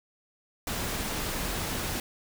pink noise, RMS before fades -32 dBFS, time 0.67-2 s, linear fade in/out 2 ms, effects none

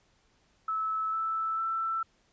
sine tone with pitch steps, 1303 / 1317.4 / 1331.9 Hz, E6 / E6 / E6, -20 / -1 / +17 cents, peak -28 dBFS, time 0.68-2.03 s, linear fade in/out 5 ms, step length 450 ms, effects pink hiss -68 dBFS RMS until 2.32 s + resampled to 16000 Hz

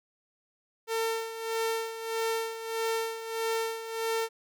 sawtooth tone with tremolo, 451.5 Hz, A4, 45 cents sharp, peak -23 dBFS, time 0.87-4.29 s, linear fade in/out 50 ms, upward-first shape sine, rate 1.6 Hz, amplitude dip 70%, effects none

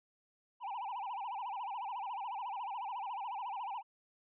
triangle tone with vibrato, 880 Hz, A5, in tune, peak -36 dBFS, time 0.6-3.83 s, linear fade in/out 50 ms, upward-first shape sine, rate 14 Hz, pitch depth 230 cents each way, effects resampled to 8000 Hz

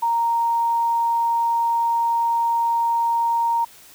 sine tone, 930 Hz, A#5, 4 cents flat, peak -17 dBFS, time 0.02-3.65 s, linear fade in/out 10 ms, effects white hiss -47 dBFS RMS until 3.94 s

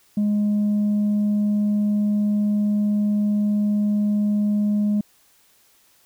sine tone, 207.7 Hz, G#3, in tune, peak -15 dBFS, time 0.17-5.01 s, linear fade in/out 5 ms, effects tanh soft clip ceiling -16 dBFS + white hiss -58 dBFS RMS until 6.05 s

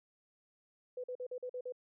sine tone bursts, 499.9 Hz, B4, 21 cents sharp, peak -38 dBFS, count 7, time 0.97-1.723 s, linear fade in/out 5 ms, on 69 ms, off 45 ms, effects none

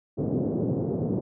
pink band-pass noise, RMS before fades -27 dBFS, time 0.17-1.21 s, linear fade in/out 20 ms, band 120 to 480 Hz, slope 24 dB/octave, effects none

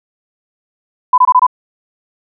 sine tone bursts, 1003 Hz, B5, 26 cents sharp, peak -4 dBFS, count 5, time 1.13-1.467 s, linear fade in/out 5 ms, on 49 ms, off 23 ms, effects none

